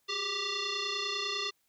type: tone with frequency modulation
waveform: sine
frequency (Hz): 378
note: F#4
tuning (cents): +37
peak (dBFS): -31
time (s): 0.08-1.51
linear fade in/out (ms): 20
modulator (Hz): 786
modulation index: 5.9
effects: white hiss -74 dBFS RMS until 1.68 s